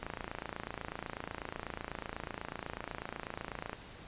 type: click train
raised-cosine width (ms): 0.5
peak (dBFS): -23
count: 105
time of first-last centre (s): 0.03-3.731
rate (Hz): 28.1
effects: pink hiss -51 dBFS RMS until 4.07 s + resampled to 8000 Hz